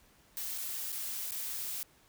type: noise with dropouts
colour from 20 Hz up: blue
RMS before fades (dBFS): -38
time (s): 0.37-1.83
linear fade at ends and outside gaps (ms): 0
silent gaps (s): 0.578-0.583 / 0.92-0.926 / 1.309-1.319
effects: pink hiss -64 dBFS RMS until 2.08 s